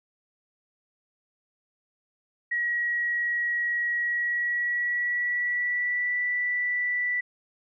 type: tone with pitch glide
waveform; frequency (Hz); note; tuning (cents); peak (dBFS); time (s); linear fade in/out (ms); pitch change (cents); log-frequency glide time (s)
sine; 1909 to 1968.3; A#6 to B6; +41 to -6; -24; 2.51-7.21; 10; +53; 3.97-6.19
effects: none